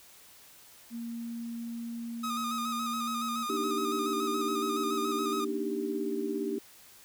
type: tone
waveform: sine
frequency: 233.1 Hz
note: A#3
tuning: in tune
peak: -35 dBFS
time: 0.9-3.47 s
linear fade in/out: 50 ms
type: tone with vibrato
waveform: 45% pulse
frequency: 1244.5 Hz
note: D#6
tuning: in tune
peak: -32 dBFS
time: 2.23-5.45 s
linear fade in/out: 10 ms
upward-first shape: square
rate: 7.1 Hz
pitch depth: 38 cents each way
type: chord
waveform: sine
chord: Eb major seventh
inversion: second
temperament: equal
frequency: 233.1 / 293.7 / 311.1 / 392 Hz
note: Bb3 / D4 / Eb4 / G4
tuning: 0 / 0 / 0 / 0 cents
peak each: -37 / -36 / -37 / -33 dBFS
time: 3.49-6.59 s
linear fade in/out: 10 ms
effects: white hiss -55 dBFS RMS until 7.04 s